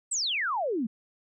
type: exponential sweep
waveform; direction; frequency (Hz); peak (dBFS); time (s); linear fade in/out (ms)
sine; down; 8420 to 204.7; -26; 0.11-0.87; 10
effects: none